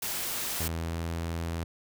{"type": "noise", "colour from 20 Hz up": "white", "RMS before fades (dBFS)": -33, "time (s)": [0.02, 0.68], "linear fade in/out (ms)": 5}
{"type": "tone with pitch glide", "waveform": "sawtooth", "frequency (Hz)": [82.41, 83.37], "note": ["E2", "E2"], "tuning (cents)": [0, 20], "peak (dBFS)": -27, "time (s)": [0.6, 1.64], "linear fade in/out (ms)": 5, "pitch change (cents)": 20, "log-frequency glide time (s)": [0.75, 1.02]}
{"effects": []}